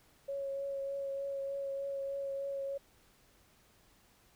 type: tone with vibrato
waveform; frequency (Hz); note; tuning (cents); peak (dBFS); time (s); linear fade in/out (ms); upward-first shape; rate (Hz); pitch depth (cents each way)
sine; 552; C#5; -7; -35; 0.28-2.78; 10; triangle; 3.3; 17
effects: pink hiss -66 dBFS RMS until 4.35 s